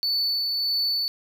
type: tone with tremolo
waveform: triangle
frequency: 4482 Hz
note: C#8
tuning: 18 cents sharp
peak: -20 dBFS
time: 0.03-1.08 s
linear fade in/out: 0 ms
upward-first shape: sine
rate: 1.6 Hz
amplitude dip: 25%
effects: none